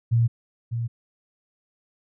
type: tone pair in turn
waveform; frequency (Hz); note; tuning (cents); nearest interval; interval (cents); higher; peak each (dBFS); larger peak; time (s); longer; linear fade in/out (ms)
sine; 116.54 / 116.94; A#2 / A#2; 0 / +6; unison; 6; second; -16 / -24; first; 0.11-0.28 / 0.71-0.88; neither; 20
effects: none